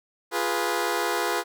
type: chord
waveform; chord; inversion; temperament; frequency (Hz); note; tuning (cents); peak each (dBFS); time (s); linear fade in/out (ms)
15% pulse; F diminished; none; equal with one note detuned; 349.2 / 415.3 / 490.5; F4 / Ab4 / Cb5; 0 / 0 / -12; -22; 0.31-1.44; 50
effects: none